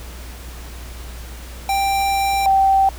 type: tone pair in turn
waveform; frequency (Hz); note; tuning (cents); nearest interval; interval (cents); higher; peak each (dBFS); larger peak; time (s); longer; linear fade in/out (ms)
square / sine; 787 / 776.6; G5 / G5; +7 / -16; unison; 23; first; -17 / -11; second; 1.69-2.46 / 2.46-2.89; first; 2
effects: added 60 Hz sine -32 dBFS peak until 2.98 s + pink hiss -39 dBFS RMS until 2.98 s